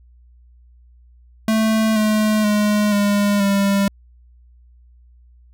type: tone with pitch steps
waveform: square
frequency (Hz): 220 / 214.5 / 209.1 / 203.8 / 198.73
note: A3 / A3 / G#3 / G#3 / G3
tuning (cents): 0 / -44 / +12 / -32 / +24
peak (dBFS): -15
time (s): 1.48-3.88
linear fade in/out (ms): 2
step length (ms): 480
effects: added 60 Hz sine -46 dBFS peak until 5.53 s